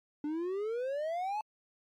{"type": "exponential sweep", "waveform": "triangle", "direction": "up", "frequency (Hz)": [290.4, 876], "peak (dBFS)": -30, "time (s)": [0.24, 1.41], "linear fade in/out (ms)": 2, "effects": ["MP3 64 kbps"]}